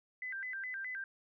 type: tone with vibrato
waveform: sine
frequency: 1782 Hz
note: A6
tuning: 22 cents sharp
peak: -38 dBFS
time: 0.22-1.04 s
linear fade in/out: 2 ms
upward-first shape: square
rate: 4.8 Hz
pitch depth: 210 cents each way
effects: none